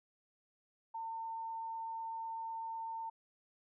sine tone, 904 Hz, A5, 47 cents sharp, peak -39 dBFS, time 0.94-3.1 s, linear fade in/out 10 ms, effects none

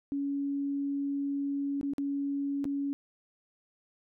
sine tone with dropouts, 280.7 Hz, C#4, 22 cents sharp, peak -29 dBFS, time 0.12-2.93 s, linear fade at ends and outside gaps 0 ms, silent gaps 1.812-1.83 / 1.935-1.982 / 2.643-2.653 s, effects none

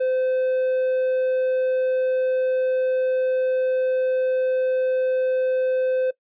triangle tone, 515 Hz, C5, 28 cents flat, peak -17 dBFS, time 0-6.11 s, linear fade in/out 10 ms, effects noise-tail reverb RT60 0.1 s tail -20 dB re dry + resampled to 8000 Hz

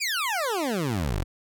20% pulse exponential sweep, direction down, 2521 to 39.34 Hz, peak -20 dBFS, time 0-1.24 s, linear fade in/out 20 ms, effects none

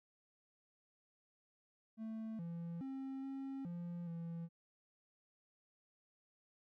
triangle tone with pitch steps, 221.6 / 169.2 / 267.6 / 270.3 / 173 / 167.7 Hz, A3 / E3 / C4 / C#4 / F3 / E3, +13 / +45 / +39 / -44 / -16 / +30 cents, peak -40 dBFS, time 1.97-4.49 s, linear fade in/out 50 ms, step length 420 ms, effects none

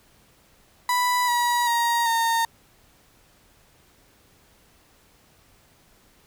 35% pulse tone with pitch steps, 987.8 / 963.6 / 939.9 / 916.9 Hz, B5 / B5 / A#5 / A#5, 0 / -43 / +14 / -29 cents, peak -18 dBFS, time 0.89-2.45 s, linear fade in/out 2 ms, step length 390 ms, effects pink hiss -58 dBFS RMS until 6.26 s

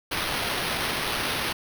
blue noise with sample-and-hold, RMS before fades -28 dBFS, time 0.11-1.53 s, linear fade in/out 10 ms, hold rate 7350 Hz, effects none

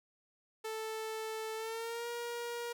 sawtooth tone with pitch glide, 440 to 474.3 Hz, A4 to A#4, 0 to +30 cents, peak -34 dBFS, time 0.64-2.73 s, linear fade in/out 10 ms, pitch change +130 cents, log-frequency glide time 1.55-2.08 s, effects none

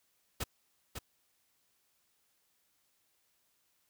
pink noise with echo, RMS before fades -35 dBFS, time 0.4-0.44 s, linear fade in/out 10 ms, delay 550 ms, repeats 1, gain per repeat -6 dB, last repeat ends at 0.99 s, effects white hiss -75 dBFS RMS until 3.89 s

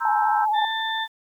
sine chord, C dominant seventh, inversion third, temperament equal, 932.3 / 1046.5 / 1318.5 / 1568 Hz, Bb5 / C6 / E6 / G6, 0 / 0 / 0 / 0 cents, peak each -26 / -32 / -27 / -30 dBFS, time 0-0.46 s, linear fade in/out 20 ms
sine tone with vibrato, 852 Hz, G#5, 44 cents sharp, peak -19 dBFS, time 0.05-0.65 s, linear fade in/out 2 ms, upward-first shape sine, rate 15 Hz, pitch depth 47 cents each way
harmonic tone, 889 Hz, A5, 18 cents sharp, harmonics 1 / 2 / 4, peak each -27 / -28 / -29 dBFS, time 0.53-1.08 s, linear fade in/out 50 ms
effects 9-bit

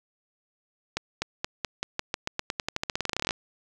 accelerating click train, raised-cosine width 0.2 ms, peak -10 dBFS, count 27, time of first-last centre 0.97-3.308 s, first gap 250 ms, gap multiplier 0.9, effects none

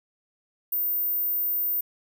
sine tone, 14530 Hz, A#9, 46 cents flat, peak -23 dBFS, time 0.72-1.81 s, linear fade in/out 5 ms, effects none

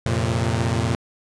sawtooth chord, F suspended fourth, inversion none, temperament equal with one note detuned, 87.31 / 114.34 / 130.81 Hz, F2 / Bb2 / C3, 0 / -33 / 0 cents, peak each -21 / -18 / -22 dBFS, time 0.06-0.95 s, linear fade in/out 0 ms, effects resampled to 22050 Hz

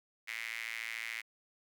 sawtooth tone with high-pass filter, 113.8 Hz, A#2, 41 cents flat, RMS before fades -41 dBFS, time 0.27-1.22 s, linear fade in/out 20 ms, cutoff 2100 Hz, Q 6.3, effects none

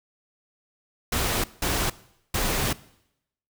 pink noise bursts at uneven times, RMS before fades -25 dBFS, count 3, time 1.12-1.44 / 1.62-1.9 / 2.34-2.73 s, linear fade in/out 5 ms, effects noise-tail reverb RT60 0.8 s tail -20 dB re dry

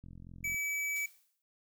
click train, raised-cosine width 5 ms, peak -38 dBFS, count 23, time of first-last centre 0.04-0.545 s, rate 43.6 Hz
square tone, 2292 Hz, D7, 43 cents flat, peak -33 dBFS, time 0.44-1.06 s, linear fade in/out 5 ms
blue noise with exponential decay, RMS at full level -47 dBFS, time 0.96-1.42 s, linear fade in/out 0 ms, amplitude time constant 100 ms
effects noise-tail reverb RT60 0.3 s tail -21 dB re dry

